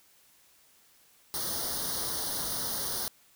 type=noise with comb filter; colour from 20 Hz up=white; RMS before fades=-33 dBFS; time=1.34-3.08 s; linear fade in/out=0 ms; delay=0.2 ms; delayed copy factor=+0.95; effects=white hiss -62 dBFS RMS until 3.35 s